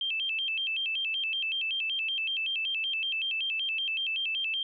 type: tone with vibrato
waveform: sine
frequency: 2893 Hz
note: F#7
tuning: 40 cents flat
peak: -28 dBFS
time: 0.01-4.63 s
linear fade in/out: 2 ms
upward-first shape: square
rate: 5.3 Hz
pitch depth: 160 cents each way
effects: none